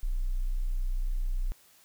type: tone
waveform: sine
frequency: 30.94 Hz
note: B0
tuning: 4 cents sharp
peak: -26 dBFS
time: 0.03-1.52 s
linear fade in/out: 0 ms
effects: white hiss -60 dBFS RMS until 1.84 s